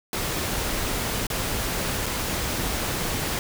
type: noise with dropouts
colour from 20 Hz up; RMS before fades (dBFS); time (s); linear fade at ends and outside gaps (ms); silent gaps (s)
pink; -27; 0.13-3.39; 1; 1.268-1.301 / 2.059-2.063
effects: none